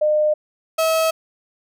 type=tone pair in turn; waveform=sine / 35% pulse; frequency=607 / 644.8 Hz; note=D#5 / E5; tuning=-43 / -38 cents; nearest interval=minor second; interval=105 cents; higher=second; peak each=-14 dBFS; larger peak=neither; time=0.01-0.34 / 0.78-1.11 s; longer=neither; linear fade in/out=10 ms; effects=none